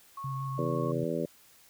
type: tone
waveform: sine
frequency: 1100 Hz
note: C#6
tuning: 14 cents flat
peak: -37 dBFS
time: 0.17-0.92 s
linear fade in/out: 5 ms
type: tone with vibrato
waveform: sine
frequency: 134.2 Hz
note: C3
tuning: 44 cents sharp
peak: -33 dBFS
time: 0.24-1.04 s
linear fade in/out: 5 ms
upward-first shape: square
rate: 6.3 Hz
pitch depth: 14 cents each way
type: harmonic tone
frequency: 82.2 Hz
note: E2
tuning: 4 cents flat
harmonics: 2 / 3 / 4 / 5 / 6 / 7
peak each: -36 / -36 / -36 / -36 / -36 / -36 dBFS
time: 0.58-1.26 s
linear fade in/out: 5 ms
effects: white hiss -59 dBFS RMS until 1.69 s